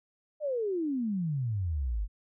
sine exponential sweep, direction down, 623 to 46 Hz, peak -28 dBFS, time 0.4-2.08 s, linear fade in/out 50 ms, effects none

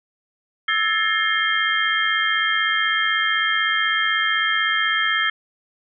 sine tone cluster, 1315 / 1705 / 1801 / 2132 / 3191 Hz, E6 / G#6 / A6 / C7 / G7, -5 / +45 / +40 / +32 / +30 cents, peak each -24 dBFS, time 0.68-5.3 s, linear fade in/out 5 ms, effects none

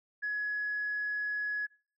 sine tone, 1685 Hz, G#6, 25 cents sharp, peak -30 dBFS, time 0.22-1.67 s, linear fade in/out 20 ms, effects noise-tail reverb RT60 0.5 s tail -26 dB re dry + tanh soft clip ceiling -26 dBFS

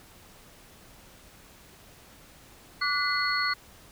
sine tone cluster, 1154 / 1461 / 2020 / 4345 Hz, D6 / F#6 / B6 / C#8, -31 / -22 / +39 / -35 cents, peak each -30 dBFS, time 2.81-3.54 s, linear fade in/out 10 ms, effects pink hiss -53 dBFS RMS until 3.91 s

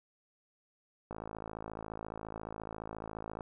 click train, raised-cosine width 1 ms, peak -27 dBFS, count 126, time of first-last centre 1.11-3.408 s, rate 54.4 Hz, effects none

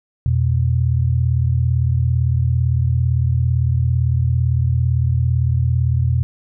sine tone pair together, 85.68 / 123.47 Hz, F2 / B2, -33 / 0 cents, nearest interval tritone, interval 633 cents, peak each -17 / -16 dBFS, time 0.26-6.23 s, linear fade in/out 0 ms, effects none

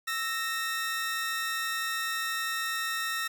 sawtooth tone pair together, 1318.5 / 1852.3 Hz, E6 / A#6, 0 / -12 cents, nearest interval tritone, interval 588 cents, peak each -30 / -28 dBFS, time 0.07-3.28 s, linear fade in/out 10 ms, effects 9-bit

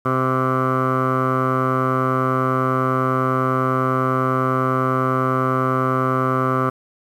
15% pulse tone with low-pass filter, 130 Hz, C3, 11 cents flat, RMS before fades -19 dBFS, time 0.05-6.7 s, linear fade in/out 10 ms, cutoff 1200 Hz, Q 5, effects 8-bit

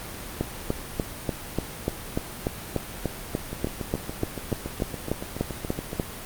two click trains, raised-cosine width 2 ms, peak -17 / -10 dBFS, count 18 / 20, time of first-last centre 3.53-5.931 / 0.41-5.998 s, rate 7.08 / 3.4 Hz, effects pink hiss -37 dBFS RMS until 6.25 s + Opus 32 kbps

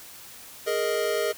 square chord, Ab suspended second, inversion none, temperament equal, 415.3 / 466.2 / 622.3 Hz, Ab4 / Bb4 / Eb5, 0 / 0 / 0 cents, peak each -29 dBFS, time 0.66-1.33 s, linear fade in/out 20 ms, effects white hiss -45 dBFS RMS until 1.37 s

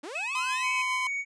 sawtooth linear sweep, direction up, 260.5 to 2080 Hz, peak -33 dBFS, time 0.03-0.66 s, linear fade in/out 10 ms
triangle tone with vibrato, 2557 Hz, D#7, 47 cents sharp, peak -29 dBFS, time 0.15-0.82 s, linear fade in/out 5 ms, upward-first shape sine, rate 7.3 Hz, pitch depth 18 cents each way
45% pulse tone with tremolo, 1024 Hz, C6, 38 cents flat, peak -28 dBFS, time 0.35-1.07 s, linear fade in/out 2 ms, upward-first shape triangle, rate 7.3 Hz, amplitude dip 35%
triangle tone, 2238 Hz, C#7, 16 cents sharp, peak -27 dBFS, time 0.62-1.25 s, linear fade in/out 50 ms
effects resampled to 22050 Hz

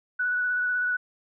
sine tone with vibrato, 1478 Hz, F#6, 2 cents flat, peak -23 dBFS, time 0.19-0.97 s, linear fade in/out 10 ms, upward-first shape square, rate 16 Hz, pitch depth 12 cents each way, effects none

